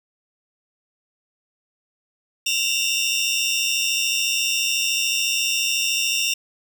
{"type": "tone cluster", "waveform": "25% pulse", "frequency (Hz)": [2661, 2755, 2888, 3632], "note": ["E7", "F7", "F#7", "A#7"], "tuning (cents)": [16, -24, -43, -46], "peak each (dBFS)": [-25, -18, -24, -24], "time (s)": [2.46, 6.34], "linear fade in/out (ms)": 5, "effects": []}